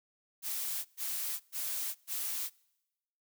blue noise bursts, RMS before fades -36 dBFS, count 4, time 0.42-2.5 s, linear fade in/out 50 ms, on 430 ms, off 120 ms, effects noise-tail reverb RT60 1.0 s tail -26 dB re dry

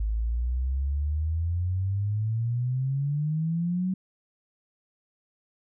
sine exponential sweep, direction up, 52.2 to 189.1 Hz, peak -24 dBFS, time 0-3.94 s, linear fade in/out 5 ms, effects none

